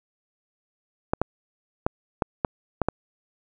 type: clicks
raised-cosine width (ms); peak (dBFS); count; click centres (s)
1; -7; 7; 1.135 / 1.216 / 1.865 / 2.222 / 2.448 / 2.817 / 2.886
effects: none